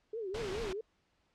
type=tone with vibrato; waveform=sine; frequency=415.3 Hz; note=G#4; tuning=in tune; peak=-36 dBFS; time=0.13-0.81 s; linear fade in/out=5 ms; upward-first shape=triangle; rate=4.7 Hz; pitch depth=240 cents each way
type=noise; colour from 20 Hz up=pink; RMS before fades=-41 dBFS; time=0.34-0.73 s; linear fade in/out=5 ms
effects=pink hiss -75 dBFS RMS until 1.34 s + low-pass 5000 Hz 12 dB/octave